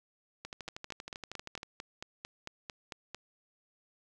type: two click trains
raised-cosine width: 0.2 ms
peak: -24 / -23 dBFS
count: 16 / 12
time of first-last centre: 0.45-1.631 / 0.68-3.146 s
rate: 12.7 / 4.46 Hz
effects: none